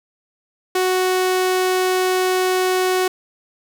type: tone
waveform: sawtooth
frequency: 370 Hz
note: F#4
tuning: in tune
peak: -12 dBFS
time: 0.75-3.08 s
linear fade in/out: 5 ms
effects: 8-bit